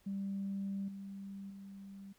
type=tone with level steps; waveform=sine; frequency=196.6 Hz; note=G3; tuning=5 cents sharp; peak=-35 / -43 / -47 dBFS; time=0.06-2.13 s; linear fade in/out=10 ms; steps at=0.88 / 1.5 s; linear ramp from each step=5 ms; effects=tanh soft clip ceiling -31 dBFS + pink hiss -70 dBFS RMS until 2.18 s